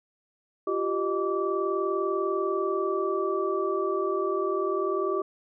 sine tone cluster, 348.6 / 388.8 / 617 / 1158 Hz, F4 / G4 / D#5 / D6, -3 / -14 / -15 / -25 cents, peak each -31 / -27 / -34 / -31 dBFS, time 0.67-5.22 s, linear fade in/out 5 ms, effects none

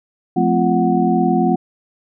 sine tone cluster, 177 / 219.2 / 258.1 / 346.9 / 739 Hz, F3 / A3 / C4 / F4 / F#5, +23 / -6 / -23 / -12 / -2 cents, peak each -19 dBFS, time 0.36-1.56 s, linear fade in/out 10 ms, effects none

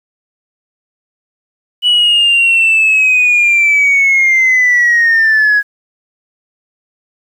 sine linear sweep, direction down, 2960 to 1656 Hz, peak -5 dBFS, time 1.82-5.63 s, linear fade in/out 50 ms, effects tanh soft clip ceiling -4 dBFS + 7-bit

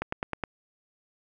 click train, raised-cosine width 0.5 ms, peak -14 dBFS, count 5, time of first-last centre 0.02-0.438 s, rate 9.58 Hz, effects none

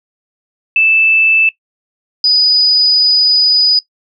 sine tone pair in turn, 2637 / 4962 Hz, E7 / D#8, 0 / -6 cents, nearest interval major seventh, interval 1094 cents, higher second, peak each -7 dBFS, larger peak neither, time 0.76-1.49 / 2.24-3.79 s, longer second, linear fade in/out 2 ms, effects noise-tail reverb RT60 0.1 s tail -18 dB re dry

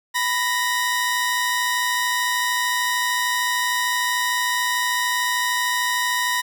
sawtooth tone pair together, 989 / 1864.7 Hz, B5 / A#6, +2 / 0 cents, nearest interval major seventh, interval 1098 cents, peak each -19 dBFS, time 0.14-6.42 s, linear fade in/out 20 ms, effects none

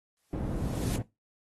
white noise with exponential growth, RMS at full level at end -37 dBFS, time 0.17-0.96 s, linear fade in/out 0 ms, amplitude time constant 170 ms
white low-pass noise, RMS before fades -32 dBFS, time 0.33-1.02 s, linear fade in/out 2 ms, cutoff 230 Hz, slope 12 dB/octave
effects noise-tail reverb RT60 0.2 s tail -17 dB re dry + AAC 32 kbps

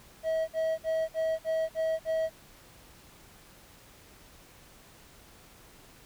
triangle tone bursts, 643 Hz, E5, 43 cents flat, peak -24 dBFS, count 7, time 0.23-2.298 s, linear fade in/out 50 ms, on 250 ms, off 53 ms, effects pink hiss -55 dBFS RMS until 6.05 s

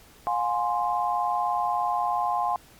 sine chord, F minor, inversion none, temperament equal with one note detuned, 710.3 / 830.6 / 1046.5 Hz, F5 / Ab5 / C6, +29 / 0 / 0 cents, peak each -27 dBFS, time 0.27-2.56 s, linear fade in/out 0 ms, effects pink hiss -53 dBFS RMS until 2.79 s + MP3 96 kbps

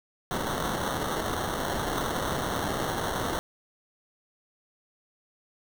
violet noise with sample-and-hold, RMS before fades -30 dBFS, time 0.31-3.39 s, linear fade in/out 0 ms, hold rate 2450 Hz, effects none

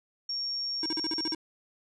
sine tone, 5530 Hz, F8, 18 cents flat, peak -30 dBFS, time 0.29-1.34 s, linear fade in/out 5 ms
square tone bursts, 318.9 Hz, D#4, 43 cents sharp, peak -32 dBFS, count 8, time 0.83-1.349 s, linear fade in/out 2 ms, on 29 ms, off 41 ms
effects resampled to 24000 Hz

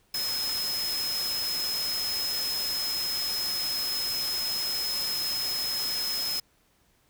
sine tone in noise, 5140 Hz, E8, 45 cents flat, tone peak -28 dBFS, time 0.14-6.4 s, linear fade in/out 5 ms, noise white, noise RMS -35 dBFS, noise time 0.14-6.4 s, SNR +4 dB, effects pink hiss -66 dBFS RMS until 7.09 s

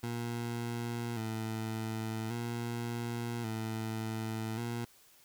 20% pulse tone with vibrato, 114.5 Hz, A#2, 31 cents flat, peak -30 dBFS, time 0.03-4.85 s, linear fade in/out 5 ms, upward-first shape square, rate 0.44 Hz, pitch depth 54 cents each way, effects white hiss -62 dBFS RMS until 5.24 s

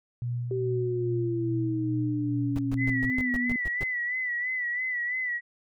sine tone with tremolo, 120.9 Hz, B2, 36 cents flat, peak -27 dBFS, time 0.22-3.1 s, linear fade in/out 0 ms, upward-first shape sine, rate 2.4 Hz, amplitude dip 35%
sine exponential sweep, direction down, 387.4 to 240.1 Hz, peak -27 dBFS, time 0.51-3.56 s, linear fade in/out 2 ms
brown noise bursts, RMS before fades -32 dBFS, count 9, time 2.56-3.834 s, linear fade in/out 0 ms, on 26 ms, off 130 ms
sine tone with vibrato, 1975.5 Hz, B6, in tune, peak -27 dBFS, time 2.77-5.41 s, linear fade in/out 50 ms, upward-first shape sine, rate 3 Hz, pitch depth 59 cents each way
effects none

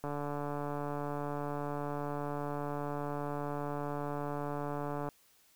click train, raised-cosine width 1 ms, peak -24 dBFS, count 733, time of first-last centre 0.04-5.088 s, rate 145 Hz, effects white hiss -66 dBFS RMS until 5.55 s

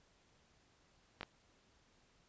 clicks, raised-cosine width 0.3 ms, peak -26 dBFS, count 2, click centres 1.21 / 1.231 s, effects pink hiss -71 dBFS RMS until 2.28 s + resampled to 16000 Hz

